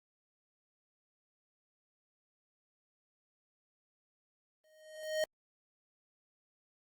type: tone with exponential growth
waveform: square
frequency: 622.3 Hz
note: D#5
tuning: in tune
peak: -29 dBFS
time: 4.64-5.24 s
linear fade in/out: 1 ms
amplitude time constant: 130 ms
effects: Opus 24 kbps